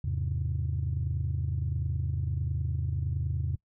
sine chord, E augmented, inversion none, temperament equal with one note detuned, 82.41 / 103.83 / 132.95 Hz, E2 / G#2 / B#2, 0 / 0 / +28 cents, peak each -30 / -33 / -31 dBFS, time 0.04-3.56 s, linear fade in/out 5 ms, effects noise-tail reverb RT60 0.1 s tail -23 dB re dry + tanh soft clip ceiling -21 dBFS

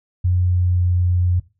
sine tone with pitch glide, 89.8 to 89.18 Hz, F2 to F2, +49 to +37 cents, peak -14 dBFS, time 0.24-1.4 s, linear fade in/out 10 ms, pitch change -12 cents, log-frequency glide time 0.66-0.8 s, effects noise-tail reverb RT60 0.3 s tail -18 dB re dry

